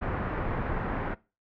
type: low-pass noise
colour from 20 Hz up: pink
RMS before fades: -31 dBFS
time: 0.01-1.15 s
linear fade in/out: 20 ms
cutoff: 1800 Hz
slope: 24 dB/octave
effects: noise-tail reverb RT60 0.3 s tail -21 dB re dry